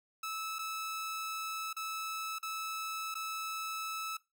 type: tone with dropouts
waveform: sawtooth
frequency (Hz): 1306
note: E6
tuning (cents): -17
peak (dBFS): -33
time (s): 0.23-4.17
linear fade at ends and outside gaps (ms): 5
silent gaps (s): 0.586-0.59 / 1.73-1.765 / 2.386-2.428 / 3.143-3.152
effects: noise-tail reverb RT60 0.2 s tail -18 dB re dry